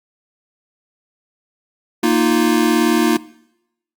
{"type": "chord", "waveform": "square", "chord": "Bb suspended fourth", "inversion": "none", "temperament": "equal", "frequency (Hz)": [233.1, 311.1, 349.2], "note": ["Bb3", "Eb4", "F4"], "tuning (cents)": [0, 0, 0], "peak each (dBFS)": -18, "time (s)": [2.03, 3.17], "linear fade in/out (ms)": 5, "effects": ["noise-tail reverb RT60 0.8 s tail -20 dB re dry", "Opus 48 kbps"]}